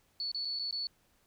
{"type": "tone with dropouts", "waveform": "sine", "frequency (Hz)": 4435, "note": "C#8", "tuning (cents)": 0, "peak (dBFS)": -33, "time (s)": [0.2, 0.87], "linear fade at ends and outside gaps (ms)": 1, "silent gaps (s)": [[0.316, 0.346], [0.449, 0.453], [0.589, 0.595], [0.71, 0.726]], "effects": ["pink hiss -70 dBFS RMS until 1.26 s"]}